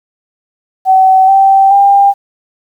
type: tone with pitch steps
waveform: sine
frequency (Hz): 759 / 778.1 / 797.7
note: F#5 / G5 / G5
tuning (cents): +44 / -13 / +30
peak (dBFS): -3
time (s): 0.85-2.14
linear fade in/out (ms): 50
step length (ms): 430
effects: 7-bit